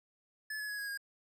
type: tone with pitch steps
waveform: square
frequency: 1724 / 1699.3 / 1674.9 / 1650.9 / 1627.2 Hz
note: A6 / G#6 / G#6 / G#6 / G#6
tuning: -36 / +39 / +14 / -11 / -36 cents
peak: -38 dBFS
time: 0.5-0.975 s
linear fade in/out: 5 ms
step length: 95 ms
effects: none